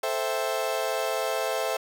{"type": "chord", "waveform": "35% pulse", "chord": "A minor seventh", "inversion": "none", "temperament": "equal", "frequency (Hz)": [440, 523.3, 659.3, 784], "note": ["A4", "C5", "E5", "G5"], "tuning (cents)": [0, 0, 0, 0], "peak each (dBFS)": [-31, -29, -28, -33], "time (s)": [0.03, 1.77], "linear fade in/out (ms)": 5, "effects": []}